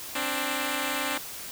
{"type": "tone pair together", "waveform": "5% pulse", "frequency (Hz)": [263.5, 293.7], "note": ["C4", "D4"], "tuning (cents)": [12, 0], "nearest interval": "major second", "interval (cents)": 188, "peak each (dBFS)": -19, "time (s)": [0.15, 1.18], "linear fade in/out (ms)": 5, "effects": ["white hiss -39 dBFS RMS until 1.51 s"]}